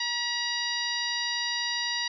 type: harmonic tone with a mistuned harmonic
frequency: 952 Hz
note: A#5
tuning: 36 cents sharp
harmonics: 1 / 2 / 3 / 4 / 5 / 6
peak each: -38 / -32 / -37 / -33 / -33 / -38 dBFS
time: 0-2.08 s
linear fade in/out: 5 ms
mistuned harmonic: 2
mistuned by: +24 cents
effects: none